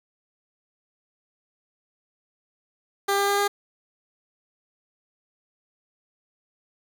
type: tone with pitch steps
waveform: 15% pulse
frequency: 398.3 / 400.6 / 402.9 / 405.3 Hz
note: G4 / G4 / G4 / G#4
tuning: +28 / +38 / +48 / -42 cents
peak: -14 dBFS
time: 3.08-3.48 s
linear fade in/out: 10 ms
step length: 100 ms
effects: 9-bit